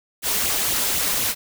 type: noise with flanger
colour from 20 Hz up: white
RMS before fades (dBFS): -22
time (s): 0.22-1.35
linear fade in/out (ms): 50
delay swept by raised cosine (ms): 0.28 to 5.08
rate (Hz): 4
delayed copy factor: +0.65
effects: none